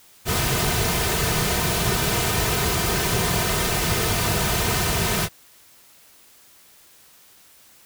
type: noise with comb filter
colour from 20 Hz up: pink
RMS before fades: -22 dBFS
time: 0.25-5.29 s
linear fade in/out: 50 ms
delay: 3.6 ms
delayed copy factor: -0.65
effects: white hiss -52 dBFS RMS until 7.85 s